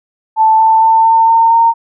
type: tone with pitch steps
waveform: sine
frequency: 880 / 887.7 / 895.4 / 903.2 / 911 / 919 Hz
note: A5 / A5 / A5 / A5 / A#5 / A#5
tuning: 0 / +15 / +30 / +45 / -40 / -25 cents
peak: -5 dBFS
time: 0.36-1.74 s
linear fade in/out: 50 ms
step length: 230 ms
effects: none